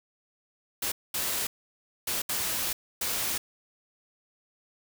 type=noise bursts at uneven times; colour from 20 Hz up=white; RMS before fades=-30 dBFS; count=5; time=0.82-0.92 / 1.14-1.47 / 2.07-2.22 / 2.29-2.73 / 3.01-3.38 s; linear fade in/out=5 ms; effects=none